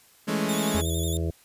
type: chord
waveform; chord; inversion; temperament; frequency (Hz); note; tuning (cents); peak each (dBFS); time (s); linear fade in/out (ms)
sawtooth; A major seventh; second; equal; 164.81 / 207.7 / 220 / 277.2; E3 / G#3 / A3 / C#4; 0 / 0 / 0 / 0; -28 / -23 / -26 / -28; 0.27-0.82; 20
type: tone with vibrato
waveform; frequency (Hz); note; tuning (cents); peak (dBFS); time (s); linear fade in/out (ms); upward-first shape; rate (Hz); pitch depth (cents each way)
10% pulse; 3520; A7; 0; -25; 0.49-1.17; 0; square; 11; 55
type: harmonic tone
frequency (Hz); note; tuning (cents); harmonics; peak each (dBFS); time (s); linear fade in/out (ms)
82.41; E2; 0; 1 / 2 / 4 / 5 / 6 / 7 / 8; -26 / -32 / -34 / -36 / -40 / -42 / -42; 0.74-1.31; 10
effects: white hiss -57 dBFS RMS until 1.44 s + resampled to 32000 Hz